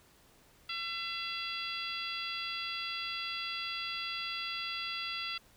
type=harmonic tone; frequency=675 Hz; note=E5; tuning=41 cents sharp; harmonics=2 / 3 / 4 / 5 / 6 / 7; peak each=-43 / -45 / -40 / -41 / -48 / -43 dBFS; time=0.69-5.38 s; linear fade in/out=5 ms; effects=pink hiss -63 dBFS RMS until 5.56 s